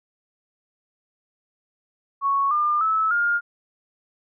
sine tone with pitch steps, 1108.7 / 1202.1 / 1303.3 / 1413.1 Hz, C#6 / D6 / E6 / F6, 0 / +40 / -20 / +20 cents, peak -18 dBFS, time 2.21-3.41 s, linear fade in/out 50 ms, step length 300 ms, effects none

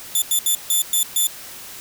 5% pulse tone bursts at uneven times, 3520 Hz, A7, in tune, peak -8 dBFS, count 6, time 0.15-0.22 / 0.31-0.39 / 0.46-0.55 / 0.7-0.82 / 0.93-1.03 / 1.16-1.27 s, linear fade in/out 2 ms, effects white hiss -37 dBFS RMS until 1.8 s

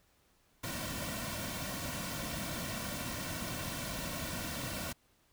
pink noise with comb filter, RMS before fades -39 dBFS, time 0.63-4.93 s, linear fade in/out 10 ms, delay 2.4 ms, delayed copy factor -0.7, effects pink hiss -70 dBFS RMS until 5.32 s

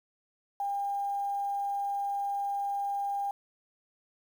sine tone with quantisation, 802 Hz, G5, 39 cents sharp, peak -29 dBFS, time 0.6-3.31 s, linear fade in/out 2 ms, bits 9, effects none

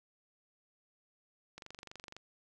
click train, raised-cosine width 0.2 ms, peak -30 dBFS, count 15, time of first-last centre 1.58-2.166 s, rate 23.9 Hz, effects none

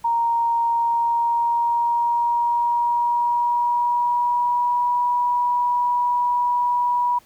sine tone with pitch glide, 932.3 to 971.9 Hz, A#5 to B5, 0 to -28 cents, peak -17 dBFS, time 0.04-7.19 s, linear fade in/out 10 ms, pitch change +72 cents, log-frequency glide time 0.68-4.96 s, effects pink hiss -54 dBFS RMS until 7.25 s

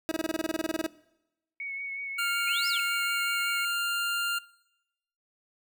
30% pulse tone bursts, 321.2 Hz, E4, 45 cents flat, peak -24 dBFS, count 16, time 0.09-0.864 s, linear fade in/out 0 ms, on 24 ms, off 26 ms
sine tone with vibrato, 2217 Hz, C#7, in tune, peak -33 dBFS, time 1.6-3.65 s, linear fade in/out 2 ms, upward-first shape triangle, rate 5.4 Hz, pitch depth 27 cents each way
25% pulse tone, 1396.9 Hz, F6, in tune, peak -24 dBFS, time 2.18-4.39 s, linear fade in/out 10 ms
sine exponential two-way sweep, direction up then down, 2349 to 5430 to 2526 Hz, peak -30 dBFS, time 2.47-2.8 s, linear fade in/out 2 ms, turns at 2.68 s
effects noise-tail reverb RT60 0.9 s tail -21 dB re dry

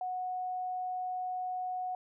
sine tone, 735 Hz, F#5, 12 cents flat, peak -33 dBFS, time 0.01-1.95 s, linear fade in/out 2 ms, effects none

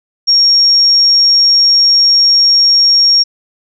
sine tone, 5560 Hz, F8, 9 cents flat, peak -5 dBFS, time 0.27-3.24 s, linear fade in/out 20 ms, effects none

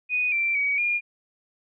sine tone with pitch steps, 2482 / 2351 / 2263 / 2417 Hz, D#7 / D7 / C#7 / D7, -5 / +1 / +35 / +49 cents, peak -21 dBFS, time 0.09-1.01 s, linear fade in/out 50 ms, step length 230 ms, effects none

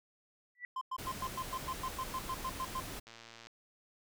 sine tone with exponential growth, 1960 Hz, B6, 14 cents flat, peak -36 dBFS, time 0.55-0.65 s, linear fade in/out 1 ms, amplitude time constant 20 ms
triangle tone bursts, 1041 Hz, C6, 9 cents flat, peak -33 dBFS, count 14, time 0.76-2.802 s, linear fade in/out 5 ms, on 53 ms, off 100 ms
pink noise, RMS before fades -44 dBFS, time 0.98-3 s, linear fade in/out 10 ms
click train, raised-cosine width 0.2 ms, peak -34 dBFS, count 47, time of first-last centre 3.07-3.47 s, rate 115 Hz
effects none

